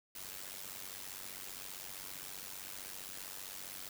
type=noise with amplitude modulation; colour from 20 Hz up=white; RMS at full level=-43 dBFS; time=0.15-3.89 s; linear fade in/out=5 ms; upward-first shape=sine; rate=95.3 Hz; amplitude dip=80%; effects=none